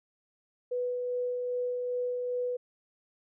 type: tone with tremolo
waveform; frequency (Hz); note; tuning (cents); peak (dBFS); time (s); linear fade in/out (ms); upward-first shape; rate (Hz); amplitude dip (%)
sine; 493.9; B4; 0; -28; 0.71-2.57; 10; sine; 2.5; 25
effects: none